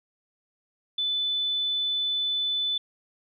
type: tone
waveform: sine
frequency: 3500 Hz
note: A7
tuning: 10 cents flat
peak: -24 dBFS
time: 0.98-2.78 s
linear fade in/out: 5 ms
effects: none